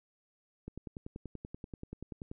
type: click train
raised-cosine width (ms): 3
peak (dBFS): -29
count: 18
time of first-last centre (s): 0.68-2.315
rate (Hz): 10.4
effects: none